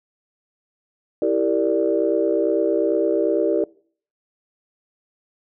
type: chord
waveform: sine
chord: E half-diminished seventh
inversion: none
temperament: equal with one note detuned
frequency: 329.6 / 392 / 460.8 / 587.3 Hz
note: E4 / G4 / Bb4 / D5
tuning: 0 / 0 / -20 / 0 cents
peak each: -22 dBFS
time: 1.22-3.64 s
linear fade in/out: 2 ms
effects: noise-tail reverb RT60 0.5 s tail -23 dB re dry + tanh soft clip ceiling -6 dBFS